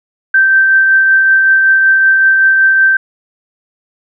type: tone with tremolo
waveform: sine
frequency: 1559 Hz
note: G6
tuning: 10 cents flat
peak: -4 dBFS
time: 0.34-2.97 s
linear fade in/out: 5 ms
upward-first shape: triangle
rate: 5.3 Hz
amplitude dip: 30%
effects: none